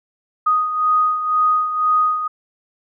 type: beating tone pair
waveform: sine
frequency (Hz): 1244.5 / 1246.5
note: D#6 / D#6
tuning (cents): 0 / +3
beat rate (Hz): 2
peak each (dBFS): -15 / -22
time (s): 0.46-2.28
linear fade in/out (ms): 10
effects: none